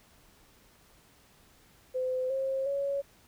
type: tone with pitch steps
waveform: sine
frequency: 512 / 534.7 / 558.3 Hz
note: C5 / C5 / C#5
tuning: -38 / +37 / +12 cents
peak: -28 dBFS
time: 1.94-3.02 s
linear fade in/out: 20 ms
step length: 360 ms
effects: pink hiss -61 dBFS RMS until 3.27 s